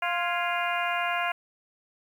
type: harmonic tone with a mistuned harmonic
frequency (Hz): 349.2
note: F4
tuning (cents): 0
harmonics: 2 / 3 / 4 / 5 / 6 / 7 / 8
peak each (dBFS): -30 / -32 / -33 / -34 / -35 / -35 / -36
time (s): 0.02-1.32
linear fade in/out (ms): 5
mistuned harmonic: 5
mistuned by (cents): -83
effects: 9-bit